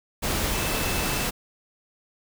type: tone in noise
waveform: sine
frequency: 2637 Hz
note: E7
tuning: in tune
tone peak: -35 dBFS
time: 0.53-1.26 s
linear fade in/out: 20 ms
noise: pink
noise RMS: -26 dBFS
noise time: 0.22-1.31 s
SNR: -12 dB
effects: none